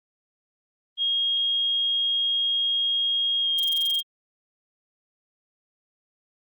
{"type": "tone with pitch glide", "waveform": "sine", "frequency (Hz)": [3260, 3232], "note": ["G#7", "G#7"], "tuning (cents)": [-33, -48], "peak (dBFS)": -21, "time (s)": [0.97, 4.03], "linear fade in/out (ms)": 50, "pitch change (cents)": -15, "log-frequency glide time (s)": [3.42, 3.48]}
{"type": "noise bursts", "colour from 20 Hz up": "violet", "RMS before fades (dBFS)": -33, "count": 10, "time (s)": [3.58, 4.006], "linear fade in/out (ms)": 5, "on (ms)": 21, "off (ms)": 24}
{"effects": ["Opus 24 kbps"]}